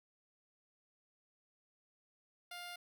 10% pulse tone, 704 Hz, F5, 14 cents sharp, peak -37 dBFS, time 2.51-2.76 s, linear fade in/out 5 ms, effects none

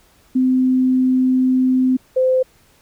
sine tone pair in turn, 257.2 / 515.9 Hz, C4 / C5, -30 / -24 cents, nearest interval octave, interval 1206 cents, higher second, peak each -12 dBFS, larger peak neither, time 0.35-1.97 / 2.16-2.43 s, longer first, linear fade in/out 10 ms, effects pink hiss -54 dBFS RMS until 2.81 s

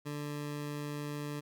20% pulse tone, 146.83 Hz, D3, in tune, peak -32 dBFS, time 0.05-1.41 s, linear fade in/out 20 ms, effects none

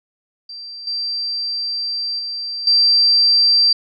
sine tone with level steps, 4700 Hz, D8, 1 cent sharp, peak -30 / -20 / -23 / -10 dBFS, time 0.49-3.73 s, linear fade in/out 5 ms, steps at 0.87 / 2.19 / 2.67 s, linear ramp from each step 2 ms, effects none

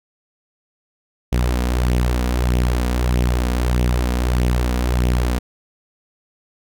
sawtooth tone with flanger, 61.2 Hz, B1, 15 cents flat, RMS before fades -18 dBFS, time 1.32-5.39 s, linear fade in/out 10 ms, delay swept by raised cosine 0.32 to 4.22 ms, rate 1.6 Hz, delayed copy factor +0.5, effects none

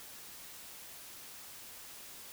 silence, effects white hiss -50 dBFS RMS until 2.32 s

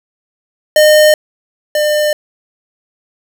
square tone pair in turn, 610 / 601.3 Hz, D#5 / D5, -34 / +41 cents, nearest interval unison, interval 25 cents, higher first, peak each -5 / -11 dBFS, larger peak first, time 0.76-1.14 / 1.75-2.13 s, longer neither, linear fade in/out 2 ms, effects none

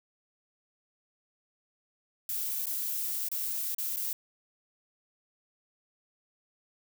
violet noise with dropouts, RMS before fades -33 dBFS, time 2.29-4.13 s, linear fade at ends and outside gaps 2 ms, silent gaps 2.658-2.667 / 3.287-3.315 / 3.747-3.783 / 3.962-3.968 s, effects none

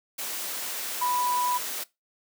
sine tone in noise, 987 Hz, B5, 1 cent flat, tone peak -24 dBFS, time 1.01-1.58 s, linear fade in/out 10 ms, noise white, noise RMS -33 dBFS, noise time 0.18-1.84 s, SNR +6 dB, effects noise-tail reverb RT60 0.2 s tail -20 dB re dry + high-pass 300 Hz 12 dB/octave

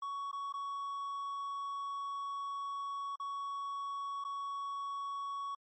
triangle tone with dropouts, 1118 Hz, C#6, 14 cents sharp, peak -35 dBFS, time 0.02-5.55 s, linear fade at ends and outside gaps 5 ms, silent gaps 0.315-0.328 / 0.525-0.538 / 3.158-3.198 / 4.241-4.248 s, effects MP3 32 kbps

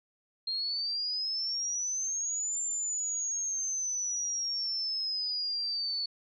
sine exponential two-way sweep, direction up then down, 4186 to 7280 to 4434 Hz, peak -30 dBFS, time 0.47-6.06 s, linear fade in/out 5 ms, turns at 2.62 s, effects none

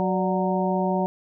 harmonic tone with a mistuned harmonic, 185 Hz, F#3, in tune, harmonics 1 / 2 / 3 / 4 / 5, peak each -24 / -28 / -28 / -28 / -29 dBFS, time 0-1.06 s, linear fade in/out 0 ms, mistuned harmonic 3, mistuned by +77 cents, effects none

